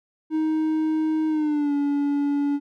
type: tone with pitch glide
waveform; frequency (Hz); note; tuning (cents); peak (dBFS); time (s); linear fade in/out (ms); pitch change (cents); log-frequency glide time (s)
triangle; 313.6 to 285.9; D#4 to D4; +14 to -46; -18; 0.3-2.6; 50; -160; 1.28-1.73
effects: none